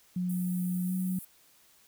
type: tone with pitch glide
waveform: sine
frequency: 180.3 to 184.73 Hz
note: F#3 to F#3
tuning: -45 to -3 cents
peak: -28 dBFS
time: 0.16-1.19 s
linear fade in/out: 5 ms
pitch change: +42 cents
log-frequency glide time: 0.84-0.92 s
type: high-pass noise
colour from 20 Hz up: pink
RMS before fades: -46 dBFS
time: 0.29-1.25 s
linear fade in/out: 5 ms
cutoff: 9000 Hz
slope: 48 dB/octave
effects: white hiss -62 dBFS RMS until 1.87 s